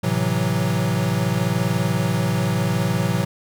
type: chord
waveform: square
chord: F# half-diminished seventh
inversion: first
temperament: equal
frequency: 110 / 130.81 / 164.81 / 185 Hz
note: A2 / C3 / E3 / F#3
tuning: 0 / 0 / 0 / 0 cents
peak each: -25 dBFS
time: 0.03-3.25 s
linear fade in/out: 10 ms
effects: none